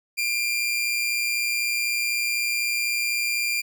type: tone with amplitude modulation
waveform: sawtooth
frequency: 2388 Hz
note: D7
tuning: 28 cents sharp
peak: -17 dBFS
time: 0.17-3.62 s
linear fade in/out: 20 ms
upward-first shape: sine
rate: 120 Hz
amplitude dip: 50%
effects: none